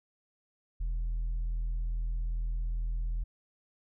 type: tone with tanh clipping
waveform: sine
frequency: 41.2 Hz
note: E1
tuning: in tune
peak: -30 dBFS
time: 0.8-3.24 s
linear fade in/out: 10 ms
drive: 2 dB
effects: none